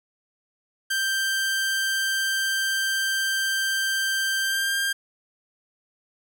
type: tone with pitch glide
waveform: sawtooth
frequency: 1571 to 1595.7 Hz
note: G6 to G6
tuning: +3 to +30 cents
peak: -19 dBFS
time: 0.9-4.93 s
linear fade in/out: 10 ms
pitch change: +27 cents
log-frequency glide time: 4.41-4.77 s
effects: none